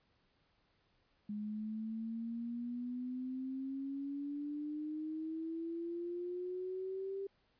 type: exponential sweep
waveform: sine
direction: up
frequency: 207.4 to 394.8 Hz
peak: -38 dBFS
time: 1.29-7.27 s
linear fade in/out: 5 ms
effects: pink hiss -75 dBFS RMS until 7.59 s + resampled to 11025 Hz